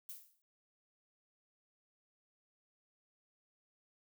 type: noise with exponential decay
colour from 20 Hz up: violet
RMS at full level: -44 dBFS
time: 0.09-0.42 s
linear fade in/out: 1 ms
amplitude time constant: 70 ms
effects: none